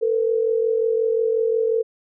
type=tone pair together; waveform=sine; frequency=448.3 / 493.9 Hz; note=A4 / B4; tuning=+32 / 0 cents; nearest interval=major second; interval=168 cents; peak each=-18 / -24 dBFS; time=0.01-1.83 s; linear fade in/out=20 ms; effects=none

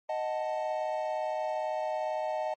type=chord; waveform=triangle; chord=D# diminished; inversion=none; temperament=equal; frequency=622.3 / 740 / 880 Hz; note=D#5 / F#5 / A5; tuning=0 / 0 / 0 cents; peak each=-30 / -34 / -34 dBFS; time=0.09-2.54 s; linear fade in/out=5 ms; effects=MP3 32 kbps

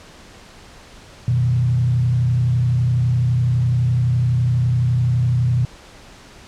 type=tone with frequency modulation; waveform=sine; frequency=122.3 Hz; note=B2; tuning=16 cents flat; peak=-14 dBFS; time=1.28-5.65 s; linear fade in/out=0 ms; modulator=31.9 Hz; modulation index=0.63; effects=pink hiss -43 dBFS RMS until 6.47 s + low-pass 7000 Hz 12 dB/octave

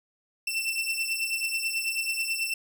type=beating tone pair; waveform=sawtooth; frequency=2679 / 2688.2 Hz; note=E7 / E7; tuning=+27 / +33 cents; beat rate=9.2 Hz; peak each=-26 / -28 dBFS; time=0.47-2.54 s; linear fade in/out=5 ms; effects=none

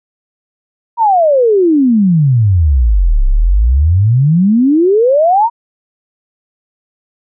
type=exponential two-way sweep; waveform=sine; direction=down then up; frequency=965 to 31.65 to 965 Hz; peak=-6 dBFS; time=0.97-5.5 s; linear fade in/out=50 ms; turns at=3.26 s; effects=none

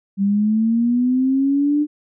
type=linear sweep; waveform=sine; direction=up; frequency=194.4 to 300.2 Hz; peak=-14 dBFS; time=0.17-1.87 s; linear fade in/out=50 ms; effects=none

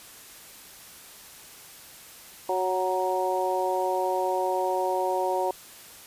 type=harmonic tone with a mistuned harmonic; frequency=185 Hz; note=F#3; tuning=in tune; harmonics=2 / 3 / 4 / 5; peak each=-29 / -29 / -29 / -29 dBFS; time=2.49-5.51 s; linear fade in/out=2 ms; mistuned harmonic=5; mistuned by=+18 cents; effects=white hiss -47 dBFS RMS until 6.06 s + resampled to 32000 Hz

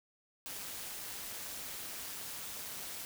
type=noise with amplitude modulation; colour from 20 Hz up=white; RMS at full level=-41 dBFS; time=0.46-3.05 s; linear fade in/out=0 ms; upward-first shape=sine; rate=202 Hz; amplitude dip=55%; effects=none

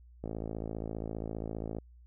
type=click train; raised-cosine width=2 ms; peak=-24 dBFS; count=86; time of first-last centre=0.24-1.785 s; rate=55 Hz; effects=added 60 Hz sine -53 dBFS peak until 2.06 s

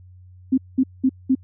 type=tone bursts; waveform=sine; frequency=261.6 Hz; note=C4; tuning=in tune; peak=-13 dBFS; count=4; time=0.52-1.352 s; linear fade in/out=10 ms; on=58 ms; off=200 ms; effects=added 91 Hz sine -43 dBFS peak until 1.43 s

